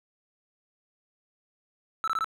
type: tone bursts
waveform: triangle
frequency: 1318.5 Hz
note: E6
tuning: in tune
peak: -23 dBFS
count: 4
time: 2.04-2.244 s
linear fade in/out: 0 ms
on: 36 ms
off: 20 ms
effects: none